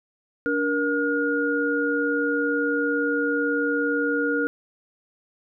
sine tone cluster, 289.4 / 471.6 / 1431 Hz, D4 / A#4 / F6, -25 / +20 / +42 cents, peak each -25 dBFS, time 0.46-4.47 s, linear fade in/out 0 ms, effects none

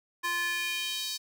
square tone with high-pass filter sweep, 347.1 Hz, F4, 11 cents flat, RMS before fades -32 dBFS, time 0.23-1.18 s, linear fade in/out 20 ms, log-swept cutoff 1300 to 4500 Hz, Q 2.6, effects none

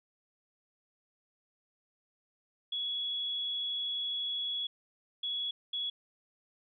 sine tone bursts at uneven times, 3367 Hz, G#7, 23 cents sharp, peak -32 dBFS, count 3, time 2.72-4.67 / 5.23-5.51 / 5.73-5.9 s, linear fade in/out 5 ms, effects none

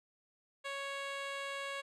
10% pulse tone with low-pass filter, 554.4 Hz, C#5, in tune, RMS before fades -41 dBFS, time 0.64-1.82 s, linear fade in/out 20 ms, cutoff 7000 Hz, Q 0.59, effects none

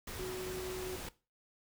sine tone in noise, 370 Hz, F#4, in tune, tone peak -38 dBFS, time 0.19-0.96 s, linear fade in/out 5 ms, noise pink, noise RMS -44 dBFS, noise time 0.07-1.09 s, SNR +3 dB, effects noise-tail reverb RT60 0.3 s tail -18 dB re dry

